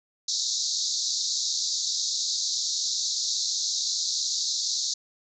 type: band-pass noise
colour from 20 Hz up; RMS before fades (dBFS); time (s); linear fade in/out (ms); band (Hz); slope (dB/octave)
pink; -28; 0.28-4.94; 5; 3800 to 7000; 96
effects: none